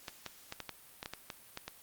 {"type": "clicks", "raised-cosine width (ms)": 0.2, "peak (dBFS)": -22, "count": 11, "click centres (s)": [0.082, 0.263, 0.524, 0.603, 0.693, 1.029, 1.059, 1.136, 1.302, 1.574, 1.68], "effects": ["white hiss -57 dBFS RMS until 1.82 s", "Opus 48 kbps"]}